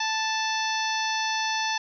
harmonic tone with a mistuned harmonic, 880 Hz, A5, in tune, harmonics 1 / 2 / 3 / 4 / 5 / 6 / 7, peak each -28 / -31 / -33 / -34 / -35 / -36 / -36 dBFS, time 0-1.78 s, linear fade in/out 5 ms, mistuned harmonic 7, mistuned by -58 cents, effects none

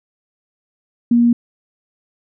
sine tone, 237.3 Hz, A#3, 31 cents sharp, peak -9 dBFS, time 1.11-1.33 s, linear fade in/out 5 ms, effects none

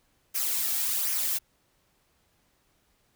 blue noise with flanger, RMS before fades -28 dBFS, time 0.34-1.39 s, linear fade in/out 20 ms, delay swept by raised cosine 0.24 to 2.04 ms, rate 1.3 Hz, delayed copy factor -0.5, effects pink hiss -69 dBFS RMS until 3.15 s

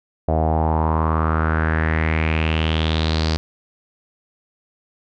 sawtooth tone with low-pass filter sweep, 79.4 Hz, D#2, 36 cents sharp, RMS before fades -19 dBFS, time 0.28-3.37 s, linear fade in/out 0 ms, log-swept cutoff 660 to 4800 Hz, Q 5, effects none

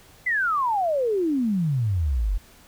sine exponential sweep, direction down, 2058 to 42.37 Hz, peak -20 dBFS, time 0.26-2.38 s, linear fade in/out 10 ms, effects pink hiss -52 dBFS RMS until 2.67 s

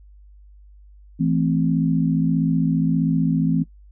sine chord, A minor, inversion second, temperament equal, 164.81 / 220 / 261.6 Hz, E3 / A3 / C4, 0 / 0 / 0 cents, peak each -19 / -24 / -21 dBFS, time 1.19-3.64 s, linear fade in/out 20 ms, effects noise-tail reverb RT60 0.1 s tail -20 dB re dry + added 50 Hz sine -44 dBFS peak until 3.91 s

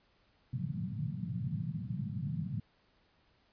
white band-pass noise, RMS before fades -37 dBFS, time 0.53-2.6 s, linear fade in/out 5 ms, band 100 to 190 Hz, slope 48 dB/octave, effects pink hiss -70 dBFS RMS until 3.52 s + resampled to 11025 Hz

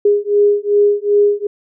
sine beating tone pair, 409.4 / 412 Hz, G#4 / G#4, -25 / -14 cents, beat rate 2.6 Hz, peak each -13 dBFS, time 0.05-1.47 s, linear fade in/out 5 ms, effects none

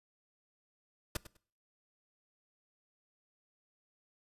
pink noise with echo, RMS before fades -34 dBFS, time 1.15-1.17 s, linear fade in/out 5 ms, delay 100 ms, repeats 2, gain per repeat -15 dB, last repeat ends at 1.37 s, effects noise-tail reverb RT60 0.5 s tail -22 dB re dry + resampled to 32000 Hz

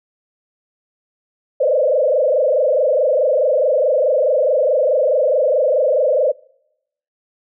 sine tone with frequency modulation, 560 Hz, C#5, 18 cents sharp, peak -12 dBFS, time 1.6-6.32 s, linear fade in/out 10 ms, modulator 24.7 Hz, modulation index 2.6, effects noise-tail reverb RT60 0.8 s tail -25 dB re dry

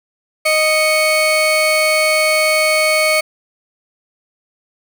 35% pulse tone pair together, 622.3 / 2218 Hz, D#5 / C#7, 0 / 0 cents, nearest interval octave + minor seventh, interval 2200 cents, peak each -13 dBFS, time 0.45-3.21 s, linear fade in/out 10 ms, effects none

